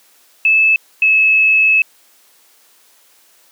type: tone pair in turn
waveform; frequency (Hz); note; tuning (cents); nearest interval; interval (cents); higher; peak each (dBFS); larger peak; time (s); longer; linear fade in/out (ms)
sine; 2614 / 2593; E7 / E7; -15 / -29; unison; 14; first; -8; neither; 0.45-0.76 / 1.02-1.82; second; 2
effects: white hiss -51 dBFS RMS until 3.51 s + high-pass 300 Hz 12 dB/octave